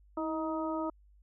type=harmonic tone with a mistuned harmonic; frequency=314.6 Hz; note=D#4; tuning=19 cents sharp; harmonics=1 / 2 / 3 / 4; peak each=-34 / -37 / -39 / -40 dBFS; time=0.17-0.9 s; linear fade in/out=5 ms; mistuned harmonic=1; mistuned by=+36 cents; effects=added 50 Hz sine -58 dBFS peak until 1.22 s